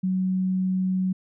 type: tone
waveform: sine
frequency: 186.5 Hz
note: F#3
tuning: 14 cents sharp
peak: -21 dBFS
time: 0.03-1.13 s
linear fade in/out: 10 ms
effects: none